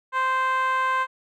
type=tone with band-pass filter; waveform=10% pulse; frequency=521 Hz; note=C5; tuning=7 cents flat; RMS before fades=-23 dBFS; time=0.12-1.07 s; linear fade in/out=50 ms; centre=1200 Hz; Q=5.5; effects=none